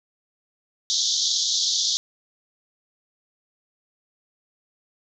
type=band-pass noise; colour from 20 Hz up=pink; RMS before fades=-23 dBFS; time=0.9-1.97 s; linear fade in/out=0 ms; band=3400 to 6700 Hz; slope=96 dB/octave; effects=none